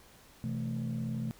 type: chord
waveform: sine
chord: A minor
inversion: first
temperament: equal with one note detuned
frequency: 127.97 / 164.81 / 220 Hz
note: C3 / E3 / A3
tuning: -38 / 0 / 0 cents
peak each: -34 / -38 / -34 dBFS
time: 0.44-1.31 s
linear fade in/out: 0 ms
effects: tanh soft clip ceiling -28 dBFS + pink hiss -58 dBFS RMS until 1.39 s